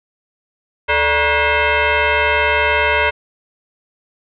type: tone with frequency modulation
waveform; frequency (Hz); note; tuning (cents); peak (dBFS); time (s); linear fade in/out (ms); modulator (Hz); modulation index
sine; 587.3; D5; 0; -12; 0.88-3.11; 20; 513; 4.3
effects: none